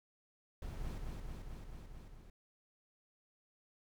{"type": "noise with echo", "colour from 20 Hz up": "brown", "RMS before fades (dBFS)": -43, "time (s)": [0.62, 0.98], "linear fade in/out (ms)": 2, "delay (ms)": 220, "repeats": 6, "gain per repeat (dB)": -2, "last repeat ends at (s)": 2.3, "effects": []}